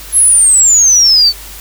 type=exponential sweep; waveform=sine; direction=down; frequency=11190 to 4435 Hz; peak=-4 dBFS; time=0.12-1.33 s; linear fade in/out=50 ms; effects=added 50 Hz sine -32 dBFS peak until 1.6 s + white hiss -31 dBFS RMS until 1.6 s